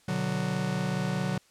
45% pulse chord, B minor, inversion none, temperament just, 123.47 / 148.16 / 185.21 Hz, B2 / D3 / F#3, 0 / +16 / +2 cents, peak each -35 / -32 / -30 dBFS, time 0.08-1.38 s, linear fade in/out 5 ms, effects white hiss -62 dBFS RMS until 1.5 s + low-pass 9000 Hz 12 dB/octave

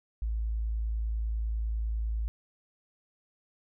sine tone, 55 Hz, A1, in tune, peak -28 dBFS, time 0.22-2.28 s, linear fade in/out 0 ms, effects none

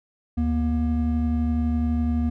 triangle tone pair together, 75.4 / 238.1 Hz, D2 / A#3, +46 / +37 cents, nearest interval octave + minor sixth, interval 1991 cents, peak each -21 dBFS, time 0.37-2.3 s, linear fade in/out 10 ms, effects none

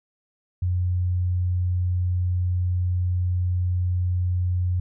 sine tone, 90 Hz, F#2, 47 cents flat, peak -20 dBFS, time 0.62-4.8 s, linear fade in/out 5 ms, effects none

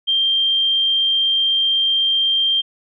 sine tone, 3174 Hz, G7, 21 cents sharp, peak -14 dBFS, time 0.07-2.62 s, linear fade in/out 20 ms, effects none

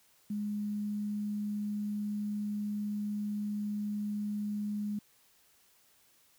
sine tone with quantisation, 207.7 Hz, G#3, in tune, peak -32 dBFS, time 0.3-4.99 s, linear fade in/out 5 ms, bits 10, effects white hiss -66 dBFS RMS until 6.38 s

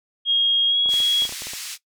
sine tone with pitch glide, 3261 to 3322 Hz, G#7 to G#7, -32 to 0 cents, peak -16 dBFS, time 0.25-1.28 s, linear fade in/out 50 ms, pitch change +32 cents, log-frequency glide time 0.68-0.77 s
clicks, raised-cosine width 1 ms, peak -25 dBFS, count 11, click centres 0.86 / 0.891 / 0.939 / 1.003 / 1.222 / 1.253 / 1.293 / 1.324 / 1.421 / 1.47 / 1.535 s
white band-pass noise, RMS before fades -33 dBFS, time 0.88-1.78 s, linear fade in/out 50 ms, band 2300 to 7500 Hz, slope 12 dB/octave
effects noise-tail reverb RT60 0.1 s tail -17 dB re dry

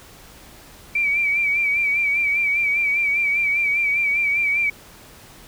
sine tone with vibrato, 2314 Hz, D7, 26 cents flat, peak -17 dBFS, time 0.95-4.7 s, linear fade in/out 5 ms, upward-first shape sine, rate 5 Hz, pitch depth 52 cents each way, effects pink hiss -45 dBFS RMS until 5.47 s

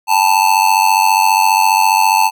square tone with amplitude modulation, 880 Hz, A5, in tune, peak -6 dBFS, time 0.07-2.31 s, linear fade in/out 50 ms, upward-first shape sine, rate 94.8 Hz, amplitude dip 85%, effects none

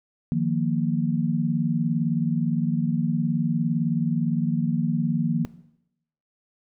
sine chord, Eb suspended second, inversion none, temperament just, 155.56 / 175.01 / 233.3 Hz, Eb3 / F3 / Bb3, 0 / +4 / +2 cents, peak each -25 dBFS, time 0.32-5.45 s, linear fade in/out 0 ms, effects noise-tail reverb RT60 0.8 s tail -18 dB re dry

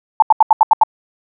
sine tone bursts, 877 Hz, A5, 6 cents flat, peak -4 dBFS, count 7, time 0.2-0.835 s, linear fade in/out 2 ms, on 23 ms, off 79 ms, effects none

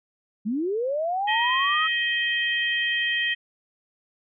sine linear sweep, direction up, 196 to 1300 Hz, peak -23 dBFS, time 0.45-1.88 s, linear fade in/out 20 ms
harmonic tone, 631 Hz, D#5, 24 cents sharp, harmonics 3 / 4 / 5, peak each -24 / -30 / -27 dBFS, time 1.27-3.35 s, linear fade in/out 20 ms
effects none

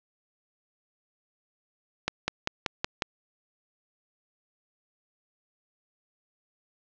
accelerating click train, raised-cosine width 0.2 ms, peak -8 dBFS, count 6, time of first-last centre 2.08-3.022 s, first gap 200 ms, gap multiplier 0.97, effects low-pass 5000 Hz 12 dB/octave

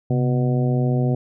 harmonic tone with a mistuned harmonic, 123.47 Hz, B2, in tune, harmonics 1 / 2 / 3 / 4 / 5 / 6, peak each -18 / -24 / -28 / -30 / -32 / -34 dBFS, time 0.1-1.15 s, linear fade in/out 5 ms, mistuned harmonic 1, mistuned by +120 cents, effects none

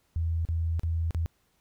sine tone with dropouts, 82.41 Hz, E2, in tune, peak -25 dBFS, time 0.16-1.26 s, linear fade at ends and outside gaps 0 ms, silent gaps 0.451-0.488 / 0.795-0.834 / 1.108-1.147 s, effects pink hiss -70 dBFS RMS until 1.6 s

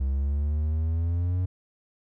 triangle exponential sweep, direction up, 66 to 92.3 Hz, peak -21 dBFS, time 0-1.46 s, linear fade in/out 10 ms, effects none

